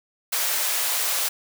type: high-pass noise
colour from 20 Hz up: white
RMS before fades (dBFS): -24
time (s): 0.32-1.29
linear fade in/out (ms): 10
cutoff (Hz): 490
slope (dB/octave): 24
effects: none